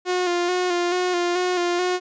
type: tone with vibrato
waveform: sawtooth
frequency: 356.2 Hz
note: F4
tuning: 34 cents sharp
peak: -16 dBFS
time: 0.05-2 s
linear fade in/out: 50 ms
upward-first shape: square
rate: 2.3 Hz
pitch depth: 30 cents each way
effects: resampled to 16000 Hz